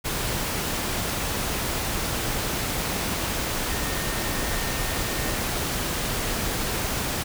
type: tone in noise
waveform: sine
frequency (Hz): 1831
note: A#6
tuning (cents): -32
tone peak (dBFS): -38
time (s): 3.69-5.36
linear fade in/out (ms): 20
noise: pink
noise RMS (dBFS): -27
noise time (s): 0.04-7.24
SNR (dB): -14
effects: none